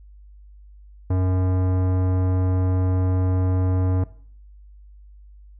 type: tone with tanh clipping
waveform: sine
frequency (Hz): 92.5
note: F#2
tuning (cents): 0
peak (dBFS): -20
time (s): 1.1-4.04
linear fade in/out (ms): 5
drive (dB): 18
effects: noise-tail reverb RT60 0.5 s tail -17 dB re dry + added 50 Hz sine -43 dBFS peak until 5.59 s